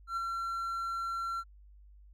triangle tone with ADSR envelope, 1360 Hz, F6, 46 cents flat, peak -28 dBFS, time 0.07-1.44 s, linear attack 99 ms, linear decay 12 ms, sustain -3 dB, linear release 50 ms, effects added 50 Hz sine -53 dBFS peak until 2.13 s

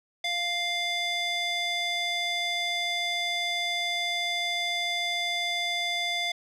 square tone with band-pass filter, 698.5 Hz, F5, in tune, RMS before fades -29 dBFS, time 0.24-6.32 s, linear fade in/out 5 ms, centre 3100 Hz, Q 2, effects resampled to 32000 Hz

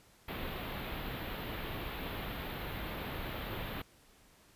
pink band-stop noise, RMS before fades -40 dBFS, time 0.28-3.82 s, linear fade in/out 5 ms, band 3900 to 13000 Hz, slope 48 dB/octave, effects pink hiss -63 dBFS RMS until 4.55 s + resampled to 32000 Hz

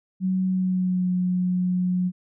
sine tone with pitch glide, 186.8 to 181.38 Hz, F#3 to F#3, +17 to -34 cents, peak -20 dBFS, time 0.2-2.12 s, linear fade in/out 50 ms, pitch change -51 cents, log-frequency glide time 0.46-1.11 s, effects none

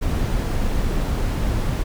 brown noise, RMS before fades -21 dBFS, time 0.01-1.84 s, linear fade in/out 20 ms, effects none

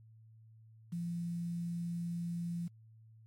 sine tone with quantisation, 171.5 Hz, F3, 31 cents flat, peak -35 dBFS, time 0.92-2.68 s, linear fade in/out 10 ms, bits 10, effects added 111 Hz sine -56 dBFS peak until 3.26 s + MP3 64 kbps

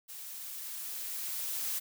blue noise with level ramp, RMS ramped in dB -45 to -34 dBFS, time 0.08-1.8 s, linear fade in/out 20 ms, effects none

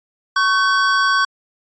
square tone pair together, 1112.4 / 1531 Hz, C#6 / G6, +6 / -41 cents, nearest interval tritone, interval 553 cents, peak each -17 dBFS, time 0.36-1.25 s, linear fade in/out 5 ms, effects resampled to 16000 Hz

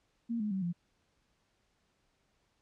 sine tone with pitch steps, 232.6 / 210.8 / 191.13 / 173.25 Hz, A#3 / G#3 / G3 / F3, -4 / +26 / -44 / -14 cents, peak -31 dBFS, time 0.29-0.73 s, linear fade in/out 20 ms, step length 110 ms, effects pink hiss -75 dBFS RMS until 2.61 s + low-pass 7000 Hz 12 dB/octave

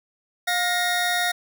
25% pulse tone pair together, 712 / 1867.1 Hz, F5 / A#6, +33 / +2 cents, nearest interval octave + perfect fourth, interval 1669 cents, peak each -20 dBFS, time 0.47-1.32 s, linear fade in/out 10 ms, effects none

